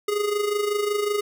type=tone with amplitude modulation; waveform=square; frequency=414 Hz; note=G#4; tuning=5 cents flat; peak=-20 dBFS; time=0.08-1.21 s; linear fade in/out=5 ms; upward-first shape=sine; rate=25.4 Hz; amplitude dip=60%; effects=none